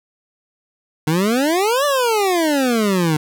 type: exponential two-way sweep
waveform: 25% pulse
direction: up then down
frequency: 149.1 to 593 to 149.1 Hz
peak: -11 dBFS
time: 1.07-3.17 s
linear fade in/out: 5 ms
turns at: 1.85 s
effects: none